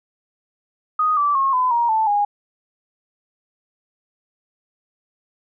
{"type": "tone with pitch steps", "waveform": "sine", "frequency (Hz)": [1244.5, 1161.2, 1083.4, 1010.8, 943.2, 880, 821.1], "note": ["D#6", "D6", "C#6", "B5", "A#5", "A5", "G#5"], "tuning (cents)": [0, -20, -40, 40, 20, 0, -20], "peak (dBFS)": -15, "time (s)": [0.99, 2.25], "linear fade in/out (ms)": 5, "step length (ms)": 180, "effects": []}